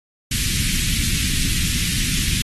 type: band-stop noise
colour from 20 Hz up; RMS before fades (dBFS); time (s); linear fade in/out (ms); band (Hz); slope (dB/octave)
pink; -21; 0.31-2.42; 5; 230 to 2100; 24
effects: AAC 32 kbps